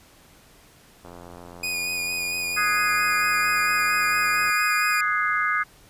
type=click train; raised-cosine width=1 ms; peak=-28 dBFS; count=302; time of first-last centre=1.05-4.498 s; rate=87.3 Hz
type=tone with vibrato; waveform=sawtooth; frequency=2464 Hz; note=D#7; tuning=17 cents flat; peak=-22 dBFS; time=1.63-5.01 s; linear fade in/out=5 ms; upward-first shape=sine; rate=4.4 Hz; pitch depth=20 cents each way
type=chord; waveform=sine; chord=Ab dominant seventh; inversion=second; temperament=equal; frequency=1244.5 / 1480 / 1661.2 / 2093 Hz; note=Eb6 / Gb6 / Ab6 / C7; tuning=0 / 0 / 0 / 0 cents; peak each=-24 / -28 / -26 / -27 dBFS; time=2.56-5.64 s; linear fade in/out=20 ms
effects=pink hiss -53 dBFS RMS until 5.89 s + resampled to 32000 Hz